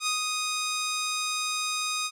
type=tone with ADSR envelope; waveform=10% pulse; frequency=1244.5 Hz; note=D#6; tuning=in tune; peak=-16 dBFS; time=0-2.11 s; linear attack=68 ms; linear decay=130 ms; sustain=-3 dB; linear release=52 ms; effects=resampled to 32000 Hz